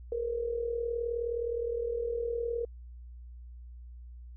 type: tone with amplitude modulation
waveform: sine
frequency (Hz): 470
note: A#4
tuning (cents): +14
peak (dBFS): -27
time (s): 0.12-2.65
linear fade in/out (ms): 2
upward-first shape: sine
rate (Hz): 39.4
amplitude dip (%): 65
effects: added 60 Hz sine -44 dBFS peak until 4.36 s